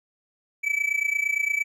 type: tone with amplitude modulation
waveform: triangle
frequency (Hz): 2300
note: D7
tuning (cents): -37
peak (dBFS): -17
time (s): 0.63-1.64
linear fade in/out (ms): 20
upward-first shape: sine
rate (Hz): 28.7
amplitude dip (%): 85
effects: none